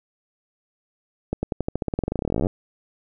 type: accelerating click train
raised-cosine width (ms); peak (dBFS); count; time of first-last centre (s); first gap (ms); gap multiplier
2; -10; 30; 1.33-2.469; 100; 0.92
effects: none